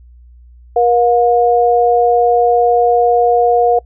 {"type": "tone pair together", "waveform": "sine", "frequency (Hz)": [477.2, 715], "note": ["A#4", "F5"], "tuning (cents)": [41, 41], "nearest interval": "perfect fifth", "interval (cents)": 700, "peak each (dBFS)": -11, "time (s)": [0.76, 3.79], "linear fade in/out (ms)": 5, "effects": ["noise-tail reverb RT60 0.1 s tail -24 dB re dry", "added 60 Hz sine -38 dBFS peak until 3.85 s"]}